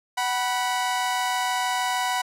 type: tone pair together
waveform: sawtooth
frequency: 746.6 / 980 Hz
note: F#5 / B5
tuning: +15 / -14 cents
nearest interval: perfect fourth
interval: 471 cents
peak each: -22 dBFS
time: 0.17-2.22 s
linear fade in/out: 10 ms
effects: low-pass 12000 Hz 12 dB/octave